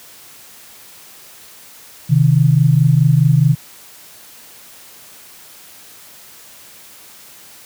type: tone pair together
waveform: sine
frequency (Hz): 130.81 / 155.56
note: C3 / D#3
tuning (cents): 0 / 0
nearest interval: minor third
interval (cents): 300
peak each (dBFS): -11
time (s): 2.09-3.55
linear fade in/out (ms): 20
effects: white hiss -41 dBFS RMS until 7.65 s + high-pass 80 Hz 12 dB/octave